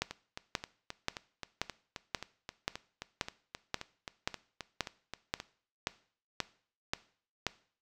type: two click trains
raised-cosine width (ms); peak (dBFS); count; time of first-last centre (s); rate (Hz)
0.2; -13 / -22; 15 / 21; 0.02-7.467 / 0.11-5.401; 1.88 / 3.78
effects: noise-tail reverb RT60 0.5 s tail -18 dB re dry